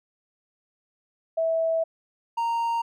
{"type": "tone pair in turn", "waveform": ["sine", "triangle"], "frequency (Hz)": [653, 927.8], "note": ["E5", "A#5"], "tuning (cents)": [-17, -8], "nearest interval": "tritone", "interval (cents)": 609, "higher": "second", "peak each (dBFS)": -21, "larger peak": "neither", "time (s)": [[1.37, 1.84], [2.37, 2.82]], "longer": "first", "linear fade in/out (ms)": 10, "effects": []}